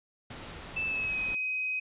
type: noise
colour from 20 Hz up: pink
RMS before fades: -43 dBFS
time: 0.3-1.35 s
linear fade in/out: 5 ms
type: tone with pitch glide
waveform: sine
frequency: 2637 to 2521 Hz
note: E7 to D#7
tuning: 0 to +22 cents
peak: -29 dBFS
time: 0.76-1.8 s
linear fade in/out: 10 ms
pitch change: -78 cents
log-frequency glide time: 0.86-1.18 s
effects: resampled to 8000 Hz